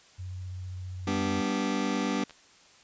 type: tone with vibrato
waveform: sine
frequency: 91.9 Hz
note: F#2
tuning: 11 cents flat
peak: -35 dBFS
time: 0.18-1.42 s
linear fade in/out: 20 ms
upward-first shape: sine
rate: 15 Hz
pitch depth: 19 cents each way
type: chord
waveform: sawtooth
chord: G major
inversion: none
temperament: just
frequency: 196 / 245 / 294 Hz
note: G3 / B3 / D4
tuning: 0 / -14 / +2 cents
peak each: -27 dBFS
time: 1.07-2.24 s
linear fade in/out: 5 ms
type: clicks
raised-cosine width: 0.2 ms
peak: -30 dBFS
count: 2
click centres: 2.296 / 2.308 s
effects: white hiss -57 dBFS RMS until 2.83 s + resampled to 16000 Hz